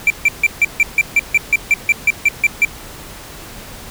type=tone bursts; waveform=triangle; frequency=2349 Hz; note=D7; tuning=in tune; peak=-6 dBFS; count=15; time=0.07-2.65 s; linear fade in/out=2 ms; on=32 ms; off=150 ms; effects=pink hiss -34 dBFS RMS until 3.9 s